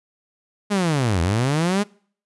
sawtooth linear two-way sweep, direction down then up, 211 to 80.2 to 211 Hz, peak -14 dBFS, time 0.7-1.84 s, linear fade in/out 20 ms, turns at 1.21 s, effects noise-tail reverb RT60 0.5 s tail -24 dB re dry + resampled to 24000 Hz

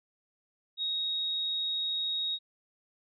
sine tone, 3767 Hz, A#7, 17 cents sharp, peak -29 dBFS, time 0.77-2.39 s, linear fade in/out 50 ms, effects none

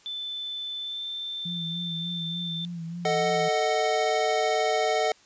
sine tone with pitch glide, 3520 to 3557 Hz, A7 to A7, 0 to +18 cents, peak -31 dBFS, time 0.06-2.65 s, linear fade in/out 0 ms, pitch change +18 cents, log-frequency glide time 0.79-1.05 s
sine tone with vibrato, 169.4 Hz, E3, 48 cents sharp, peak -32 dBFS, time 1.45-3.49 s, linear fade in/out 10 ms, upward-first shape sine, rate 3.4 Hz, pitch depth 53 cents each way
square chord, D# diminished, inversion second, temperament equal with one note detuned, 441.3 / 622.3 / 740 Hz, A4 / D#5 / F#5, +5 / 0 / 0 cents, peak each -28 / -28 / -27 dBFS, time 3.05-5.12 s, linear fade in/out 2 ms
effects white hiss -57 dBFS RMS until 5.25 s + resampled to 16000 Hz

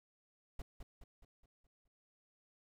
brown noise with echo, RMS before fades -42 dBFS, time 0.59-0.62 s, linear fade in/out 5 ms, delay 210 ms, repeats 6, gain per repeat -6 dB, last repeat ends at 1.88 s, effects none

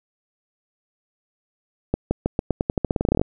accelerating click train, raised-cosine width 2 ms, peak -6 dBFS, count 19, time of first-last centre 1.94-3.215 s, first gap 170 ms, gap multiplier 0.88, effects none

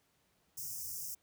white band-stop noise, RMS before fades -42 dBFS, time 0.57-1.15 s, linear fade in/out 10 ms, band 160 to 5100 Hz, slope 96 dB/octave, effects pink hiss -74 dBFS RMS until 1.22 s + high-pass 60 Hz 12 dB/octave

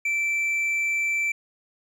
sine tone with hard clipping, 2333 Hz, D7, 12 cents flat, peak -23 dBFS, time 0.05-1.32 s, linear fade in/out 5 ms, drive 3 dB, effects none

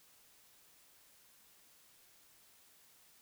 silence, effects white hiss -65 dBFS RMS until 3.21 s

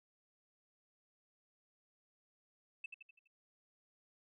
sine tone with echo, 2637 Hz, E7, in tune, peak -39 dBFS, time 2.84-2.86 s, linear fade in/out 5 ms, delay 83 ms, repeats 5, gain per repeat -6 dB, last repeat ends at 3.275 s, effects tanh soft clip ceiling -37 dBFS

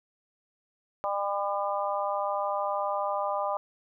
harmonic tone, 200.7 Hz, G3, 41 cents sharp, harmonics 3 / 4 / 5 / 6, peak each -31 / -32 / -33 / -34 dBFS, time 1.04-3.57 s, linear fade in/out 0 ms, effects none

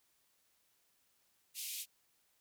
white band-pass noise, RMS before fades -43 dBFS, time 1.54-1.86 s, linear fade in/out 50 ms, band 2300 to 15000 Hz, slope 48 dB/octave, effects white hiss -75 dBFS RMS until 2.4 s

